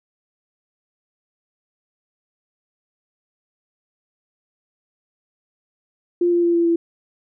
sine tone with pitch steps, 349.2 / 346 / 342.8 / 339.7 / 336.5 Hz, F4 / F4 / F4 / F4 / E4, 0 / -16 / -32 / -48 / +36 cents, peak -14 dBFS, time 6.21-6.76 s, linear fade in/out 5 ms, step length 110 ms, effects none

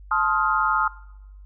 sine chord, F dominant seventh, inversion first, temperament just, 873.1 / 1047.7 / 1257.2 / 1396.9 Hz, A5 / C6 / Eb6 / F6, -14 / +2 / +18 / 0 cents, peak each -25 / -26 / -22 / -24 dBFS, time 0.11-0.88 s, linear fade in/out 5 ms, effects noise-tail reverb RT60 0.9 s tail -20 dB re dry + added 49 Hz sine -41 dBFS peak until 1.45 s

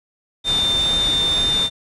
sine tone in noise, 3601 Hz, A7, 39 cents sharp, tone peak -16 dBFS, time 0.44-1.7 s, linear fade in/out 50 ms, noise pink, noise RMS -27 dBFS, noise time 0.44-1.7 s, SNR +8 dB, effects resampled to 24000 Hz

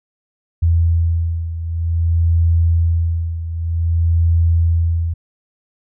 sine beating tone pair, 83.4 / 83.93 Hz, E2 / E2, +21 / +32 cents, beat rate 0.53 Hz, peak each -14 / -19 dBFS, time 0.62-5.14 s, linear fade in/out 10 ms, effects none

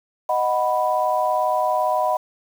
sine chord, B major, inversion first, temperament equal, 622.3 / 740 / 987.8 Hz, D#5 / F#5 / B5, 0 / 0 / 0 cents, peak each -22 dBFS, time 0.29-2.17 s, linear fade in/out 5 ms, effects 7-bit

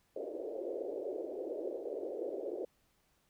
pink band-pass noise, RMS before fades -40 dBFS, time 0.16-2.65 s, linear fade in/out 2 ms, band 340 to 590 Hz, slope 48 dB/octave, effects pink hiss -74 dBFS RMS until 3.29 s

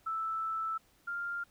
sine tone pair in turn, 1318.5 / 1396.9 Hz, E6 / F6, 0 / 0 cents, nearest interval minor second, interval 100 cents, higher second, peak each -32 / -34 dBFS, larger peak first, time 0.06-0.78 / 1.07-1.44 s, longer first, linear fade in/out 10 ms, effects pink hiss -67 dBFS RMS until 1.5 s

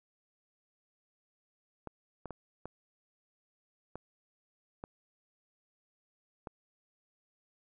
clicks, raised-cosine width 1 ms, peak -27 dBFS, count 7, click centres 1.873 / 2.257 / 2.307 / 2.656 / 3.956 / 4.839 / 6.472 s, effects none

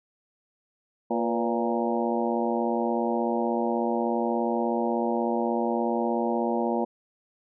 harmonic tone with a mistuned harmonic, 116.54 Hz, A#2, in tune, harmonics 2 / 3 / 4 / 5 / 6 / 7 / 8, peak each -28 / -30 / -31 / -32 / -33 / -33 / -34 dBFS, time 1.1-6.85 s, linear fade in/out 10 ms, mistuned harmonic 4, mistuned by +75 cents, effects none

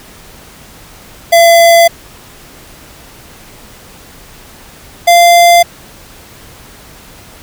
square tone pair in turn, 677 / 691.6 Hz, E5 / F5, +46 / -17 cents, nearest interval unison, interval 37 cents, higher second, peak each -3 dBFS, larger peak neither, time 1.32-1.88 / 5.07-5.63 s, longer neither, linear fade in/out 10 ms, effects pink hiss -36 dBFS RMS until 7.42 s

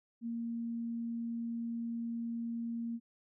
sine tone, 232.4 Hz, A#3, 5 cents flat, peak -35 dBFS, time 0.21-3 s, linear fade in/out 50 ms, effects none

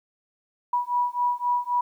sine beating tone pair, 973 / 976.8 Hz, B5 / B5, -26 / -19 cents, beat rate 3.8 Hz, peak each -25 dBFS, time 0.73-1.81 s, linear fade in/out 5 ms, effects 10-bit

